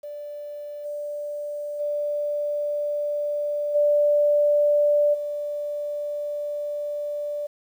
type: tone with level steps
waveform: sine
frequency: 587.3 Hz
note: D5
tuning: in tune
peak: -32 / -28 / -23 / -16 / -26 dBFS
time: 0.03-7.47 s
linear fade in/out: 10 ms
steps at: 0.84 / 1.79 / 3.74 / 5.13 s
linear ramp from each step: 20 ms
effects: 9-bit